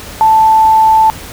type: tone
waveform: sine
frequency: 880 Hz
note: A5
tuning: in tune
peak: -4 dBFS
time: 0.21-1.1 s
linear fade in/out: 0 ms
effects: added 73 Hz sine -38 dBFS peak until 1.32 s + pink hiss -29 dBFS RMS until 1.32 s